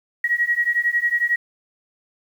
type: beating tone pair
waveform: sine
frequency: 1900 / 1911 Hz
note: A#6 / A#6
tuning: +33 / +43 cents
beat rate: 11 Hz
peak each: -21 / -20 dBFS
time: 0.24-1.36 s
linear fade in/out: 5 ms
effects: 8-bit